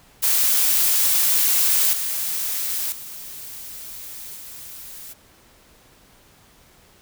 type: noise with level steps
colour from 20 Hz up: blue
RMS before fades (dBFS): -18 / -25 / -36 / -38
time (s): 0.22-5.14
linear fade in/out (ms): 20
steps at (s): 1.93 / 2.92 / 4.36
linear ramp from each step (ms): 2
effects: pink hiss -53 dBFS RMS until 7.01 s